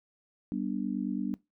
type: chord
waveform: sine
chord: G major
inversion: none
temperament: just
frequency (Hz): 196 / 245 / 294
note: G3 / B3 / D4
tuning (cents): 0 / -14 / +2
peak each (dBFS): -34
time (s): 0.52-1.34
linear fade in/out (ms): 0
effects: noise-tail reverb RT60 0.2 s tail -20 dB re dry